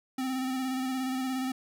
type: tone with vibrato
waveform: square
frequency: 260 Hz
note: C4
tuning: 11 cents flat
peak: -30 dBFS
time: 0.18-1.52 s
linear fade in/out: 5 ms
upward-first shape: square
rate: 17 Hz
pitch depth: 24 cents each way
effects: none